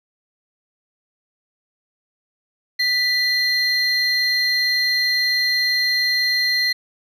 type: tone pair together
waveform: triangle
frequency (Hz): 1975.5 / 4177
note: B6 / C8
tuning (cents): 0 / -4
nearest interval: octave + minor second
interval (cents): 1296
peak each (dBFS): -18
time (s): 2.79-6.73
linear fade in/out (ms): 10
effects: none